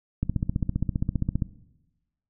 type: click train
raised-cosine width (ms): 5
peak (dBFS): -12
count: 19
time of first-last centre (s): 0.23-1.422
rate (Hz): 15.1
effects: noise-tail reverb RT60 1.0 s tail -17 dB re dry